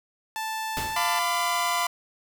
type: tone with pitch glide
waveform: sawtooth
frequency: 880 to 887.1 Hz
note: A5 to A5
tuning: 0 to +14 cents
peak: -25 dBFS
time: 0.36-1.19 s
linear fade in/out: 0 ms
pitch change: +14 cents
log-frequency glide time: 0.91-0.99 s
type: noise with exponential decay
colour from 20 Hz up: pink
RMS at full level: -29 dBFS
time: 0.77-1.18 s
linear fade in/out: 0 ms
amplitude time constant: 89 ms
type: chord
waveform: sawtooth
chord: B diminished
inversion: second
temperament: equal with one note detuned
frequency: 698.5 / 1006.8 / 1174.7 Hz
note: F5 / B5 / D6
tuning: 0 / +33 / 0 cents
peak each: -25 / -22 / -27 dBFS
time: 0.96-1.87 s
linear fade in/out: 5 ms
effects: none